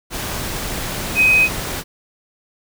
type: tone in noise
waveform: sine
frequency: 2517 Hz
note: D#7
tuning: 19 cents sharp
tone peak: -10 dBFS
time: 1.15-1.49 s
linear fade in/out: 50 ms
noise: pink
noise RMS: -25 dBFS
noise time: 0.1-1.84 s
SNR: +12 dB
effects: none